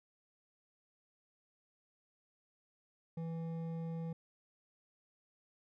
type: tone with hard clipping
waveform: sine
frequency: 164.81 Hz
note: E3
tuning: in tune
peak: -40 dBFS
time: 3.17-4.13 s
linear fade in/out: 5 ms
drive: 9 dB
effects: none